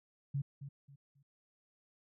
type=tone with echo; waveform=sine; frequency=139.6 Hz; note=C#3; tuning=13 cents sharp; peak=-32 dBFS; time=0.34-0.42 s; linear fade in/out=10 ms; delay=270 ms; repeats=3; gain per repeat=-11 dB; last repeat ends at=1.23 s; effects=none